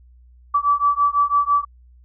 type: beating tone pair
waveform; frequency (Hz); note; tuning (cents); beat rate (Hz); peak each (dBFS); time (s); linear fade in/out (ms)
sine; 1151 / 1157; D6 / D6; -35 / -26; 6; -18; 0.54-1.65; 10
effects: added 61 Hz sine -46 dBFS peak until 2.04 s